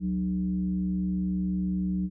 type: tone with frequency modulation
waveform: sine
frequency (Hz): 185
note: F#3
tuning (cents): 0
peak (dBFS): -25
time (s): 0-2.1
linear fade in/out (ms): 50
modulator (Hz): 116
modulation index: 0.52
effects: none